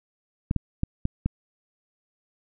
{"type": "clicks", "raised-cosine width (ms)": 5, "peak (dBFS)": -11, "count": 5, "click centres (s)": [0.511, 0.563, 0.834, 1.054, 1.26], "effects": []}